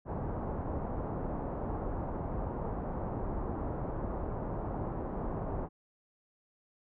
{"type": "low-pass noise", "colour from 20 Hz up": "pink", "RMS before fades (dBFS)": -36, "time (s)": [0.05, 5.69], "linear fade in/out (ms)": 50, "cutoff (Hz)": 1000, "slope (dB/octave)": 24, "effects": []}